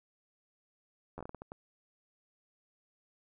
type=slowing click train; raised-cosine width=1 ms; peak=-29 dBFS; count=9; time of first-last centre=1.18-1.519 s; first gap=11 ms; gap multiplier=1.37; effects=none